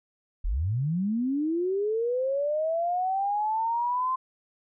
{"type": "linear sweep", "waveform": "sine", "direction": "up", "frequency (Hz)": [32.7, 1046.5], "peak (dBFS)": -24, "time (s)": [0.44, 4.16], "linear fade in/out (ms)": 10, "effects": []}